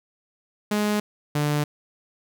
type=tone pair in turn; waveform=sawtooth; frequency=209.1 / 147.86 Hz; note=G#3 / D3; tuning=+12 / +12 cents; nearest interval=tritone; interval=600 cents; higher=first; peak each=-17 dBFS; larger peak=neither; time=0.71-1 / 1.35-1.64 s; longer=neither; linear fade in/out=5 ms; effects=none